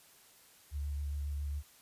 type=tone with vibrato; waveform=sine; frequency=72.1 Hz; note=D2; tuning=31 cents flat; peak=-34 dBFS; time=0.71-1.63 s; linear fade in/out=50 ms; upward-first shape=square; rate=7.3 Hz; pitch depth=15 cents each way; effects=white hiss -61 dBFS RMS until 1.81 s + resampled to 32000 Hz